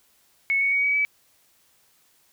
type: tone with pitch steps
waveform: sine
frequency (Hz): 2204 / 2226 / 2248 / 2270 / 2292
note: C#7 / C#7 / C#7 / C#7 / D7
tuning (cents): -11 / +7 / +24 / +41 / -43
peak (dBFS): -19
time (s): 0.5-1.05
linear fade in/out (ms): 0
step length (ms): 110
effects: white hiss -62 dBFS RMS until 2.32 s